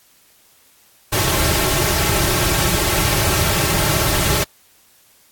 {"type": "noise with comb filter", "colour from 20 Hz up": "pink", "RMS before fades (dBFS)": -17, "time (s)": [1.12, 4.44], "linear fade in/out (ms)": 10, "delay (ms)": 4.1, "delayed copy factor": -0.85, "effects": ["white hiss -53 dBFS RMS until 5.31 s", "AAC 64 kbps"]}